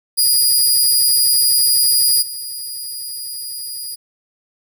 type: tone with level steps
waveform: 15% pulse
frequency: 4884 Hz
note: D#8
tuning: 33 cents flat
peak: -5 / -19 dBFS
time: 0.17-3.96 s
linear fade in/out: 20 ms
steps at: 2.21 s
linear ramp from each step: 20 ms
effects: none